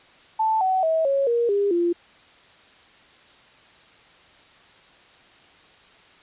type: tone with pitch steps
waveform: sine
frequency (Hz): 880 / 752.9 / 644.2 / 551.2 / 471.6 / 403.5 / 345.2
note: A5 / F#5 / E5 / C#5 / A#4 / G#4 / F4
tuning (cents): 0 / +30 / -40 / -10 / +20 / -50 / -20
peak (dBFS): -18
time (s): 0.39-1.93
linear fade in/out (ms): 10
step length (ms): 220
effects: white hiss -52 dBFS RMS until 6.22 s + resampled to 8000 Hz